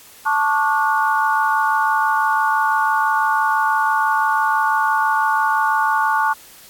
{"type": "chord", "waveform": "sine", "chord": "D major seventh", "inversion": "second", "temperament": "equal with one note detuned", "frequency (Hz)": [880, 1108.7, 1174.7, 1451.2], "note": ["A5", "C#6", "D6", "F#6"], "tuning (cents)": [0, 0, 0, -34], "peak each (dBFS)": [-18, -21, -24, -20], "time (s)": [0.25, 6.34], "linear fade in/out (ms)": 20, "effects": ["white hiss -44 dBFS RMS until 6.69 s", "AAC 64 kbps"]}